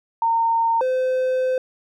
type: tone pair in turn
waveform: sine / triangle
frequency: 916 / 514.1 Hz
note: A#5 / C5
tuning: -31 / -31 cents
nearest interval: minor seventh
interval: 1000 cents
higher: first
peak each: -16 dBFS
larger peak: neither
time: 0.22-0.81 / 0.81-1.58 s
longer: second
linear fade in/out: 2 ms
effects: none